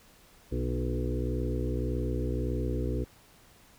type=harmonic tone with a mistuned harmonic; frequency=61.74 Hz; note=B1; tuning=in tune; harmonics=1 / 2 / 4 / 5 / 6 / 7 / 8; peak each=-31 / -34 / -37 / -38 / -39 / -39 / -40 dBFS; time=0.51-3.05 s; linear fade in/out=20 ms; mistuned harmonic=6; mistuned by=-26 cents; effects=pink hiss -58 dBFS RMS until 3.78 s